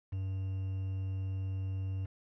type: tone with quantisation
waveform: triangle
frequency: 95.5 Hz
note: G2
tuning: 45 cents flat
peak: -31 dBFS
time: 0.12-2.06 s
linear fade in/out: 10 ms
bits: 9
effects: low-pass 2000 Hz 12 dB/octave